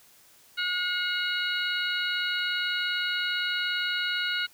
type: harmonic tone with a mistuned harmonic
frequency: 721 Hz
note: F#5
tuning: 45 cents flat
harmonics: 2 / 3 / 4 / 5 / 6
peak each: -29 / -35 / -32 / -34 / -37 dBFS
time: 0.57-4.47 s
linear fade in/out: 20 ms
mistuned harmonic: 5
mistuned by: +110 cents
effects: white hiss -57 dBFS RMS until 4.53 s